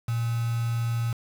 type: tone with quantisation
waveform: sine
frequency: 116.54 Hz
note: A#2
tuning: in tune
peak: -24 dBFS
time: 0.08-1.13 s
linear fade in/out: 5 ms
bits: 6
effects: none